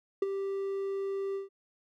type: tone with ADSR envelope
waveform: triangle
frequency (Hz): 392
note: G4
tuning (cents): 0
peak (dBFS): -20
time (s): 0.22-1.49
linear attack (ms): 4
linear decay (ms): 21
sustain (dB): -9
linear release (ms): 140
effects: none